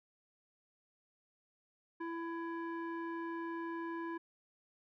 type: tone with low-pass filter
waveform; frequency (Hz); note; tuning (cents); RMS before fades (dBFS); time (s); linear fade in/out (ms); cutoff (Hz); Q
square; 333.5; E4; +20; -41; 2-4.18; 10; 1400; 3.6
effects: none